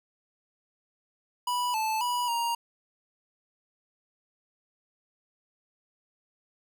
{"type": "tone with pitch steps", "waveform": "square", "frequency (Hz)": [982, 875, 977, 938], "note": ["B5", "A5", "B5", "A#5"], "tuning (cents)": [-10, -10, -19, 11], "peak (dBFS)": -27, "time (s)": [1.47, 2.55], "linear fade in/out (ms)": 5, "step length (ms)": 270, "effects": []}